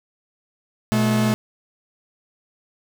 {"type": "tone pair together", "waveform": "45% pulse", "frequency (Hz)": [121.23, 216], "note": ["B2", "A3"], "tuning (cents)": [-32, -32], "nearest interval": "minor seventh", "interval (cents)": 1000, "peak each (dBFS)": [-22, -18], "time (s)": [0.92, 1.34], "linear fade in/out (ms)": 0, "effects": []}